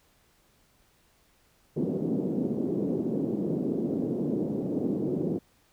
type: band-pass noise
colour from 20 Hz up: pink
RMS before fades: -29 dBFS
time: 1.76-5.39 s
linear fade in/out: 10 ms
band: 180 to 410 Hz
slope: 24 dB/octave
effects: pink hiss -65 dBFS RMS until 5.72 s